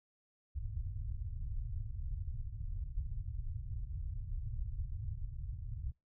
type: low-pass noise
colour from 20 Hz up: pink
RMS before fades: -40 dBFS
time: 0.55-5.92 s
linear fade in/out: 10 ms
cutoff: 120 Hz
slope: 48 dB/octave
effects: noise-tail reverb RT60 0.2 s tail -23 dB re dry